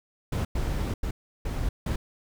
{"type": "noise bursts at uneven times", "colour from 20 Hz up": "brown", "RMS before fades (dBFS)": -28, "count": 5, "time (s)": [[0.32, 0.45], [0.55, 0.94], [1.03, 1.11], [1.45, 1.69], [1.86, 1.96]], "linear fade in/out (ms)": 5, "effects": []}